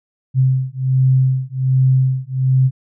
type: beating tone pair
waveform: sine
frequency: 130.2 / 131.5 Hz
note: C3 / C3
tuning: -8 / +9 cents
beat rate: 1.3 Hz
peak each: -15 dBFS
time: 0.34-2.71 s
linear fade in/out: 50 ms
effects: none